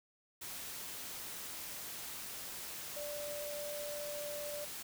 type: tone in noise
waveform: sine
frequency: 587.3 Hz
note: D5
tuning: in tune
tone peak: -41 dBFS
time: 2.96-4.65 s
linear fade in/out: 10 ms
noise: white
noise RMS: -45 dBFS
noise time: 0.41-4.83 s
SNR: +1 dB
effects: none